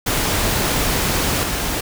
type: noise with level steps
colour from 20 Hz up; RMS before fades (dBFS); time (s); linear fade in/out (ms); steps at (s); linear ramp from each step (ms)
pink; -19 / -22; 0.06-1.81; 10; 1.43; 2
effects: none